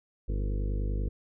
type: harmonic tone with a mistuned harmonic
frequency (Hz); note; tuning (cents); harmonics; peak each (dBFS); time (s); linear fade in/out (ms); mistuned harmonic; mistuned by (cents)
50.2; G1; +42; 1 / 2 / 3 / 4 / 5 / 6 / 7 / 8 / 9 / 10; -28 / -36 / -43 / -43 / -45 / -49 / -46 / -49 / -46 / -50; 0.28-1.09; 10; 7; -67
effects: none